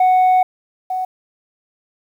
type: tone pair in turn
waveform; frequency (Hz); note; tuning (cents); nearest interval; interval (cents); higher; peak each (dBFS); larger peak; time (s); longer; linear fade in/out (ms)
sine; 740 / 743.5; F#5 / F#5; 0 / +8; unison; 8; second; -7 / -18; first; 0-0.43 / 0.9-1.05; first; 5
effects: tanh soft clip ceiling -9 dBFS + 8-bit